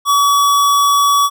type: tone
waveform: square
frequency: 1137 Hz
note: C#6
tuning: 44 cents sharp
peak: -10 dBFS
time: 0.05-1.3 s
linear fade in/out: 50 ms
effects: none